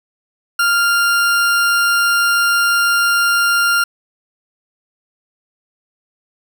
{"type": "tone", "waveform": "40% pulse", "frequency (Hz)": 1396.9, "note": "F6", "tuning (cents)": 0, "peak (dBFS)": -11, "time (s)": [0.59, 3.84], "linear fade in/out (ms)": 5, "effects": ["8-bit"]}